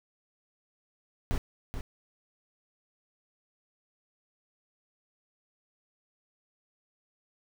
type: noise with echo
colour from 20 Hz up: brown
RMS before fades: -28 dBFS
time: 1.31-1.38 s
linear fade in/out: 0 ms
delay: 430 ms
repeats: 1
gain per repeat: -7 dB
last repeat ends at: 1.81 s
effects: none